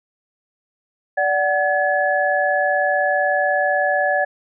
sine tone cluster, 583 / 747 / 1705 Hz, D5 / F#5 / G#6, -13 / +16 / +45 cents, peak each -20 dBFS, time 1.17-4.25 s, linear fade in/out 10 ms, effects none

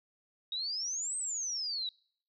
sine exponential two-way sweep, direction up then down, 3740 to 8372 to 3825 Hz, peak -33 dBFS, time 0.52-1.89 s, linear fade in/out 2 ms, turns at 1.17 s, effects noise-tail reverb RT60 0.6 s tail -26 dB re dry

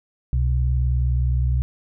sine tone pair together, 65.41 / 124.88 Hz, C2 / B2, 0 / +20 cents, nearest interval major seventh, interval 1120 cents, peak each -18 / -23 dBFS, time 0.33-1.62 s, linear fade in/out 0 ms, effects none

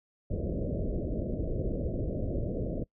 pink low-pass noise, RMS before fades -32 dBFS, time 0.3-2.84 s, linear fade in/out 10 ms, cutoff 630 Hz, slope 96 dB/octave, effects noise-tail reverb RT60 0.1 s tail -23 dB re dry

